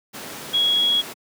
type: tone in noise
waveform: sine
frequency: 3326 Hz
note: G#7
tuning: 2 cents sharp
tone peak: -16 dBFS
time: 0.53-1.02 s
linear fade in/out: 20 ms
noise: pink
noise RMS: -34 dBFS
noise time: 0.13-1.14 s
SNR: +15 dB
effects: high-pass 200 Hz 12 dB/octave